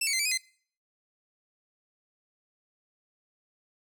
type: tone with pitch steps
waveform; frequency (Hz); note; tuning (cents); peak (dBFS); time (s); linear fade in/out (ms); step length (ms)
15% pulse; 2664 / 2243 / 2073 / 2312 / 2501 / 2061; E7 / C#7 / C7 / D7 / D#7 / C7; +18 / +20 / -17 / -28 / +8 / -27; -19; 0.01-0.376; 5; 61
effects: noise-tail reverb RT60 0.5 s tail -23 dB re dry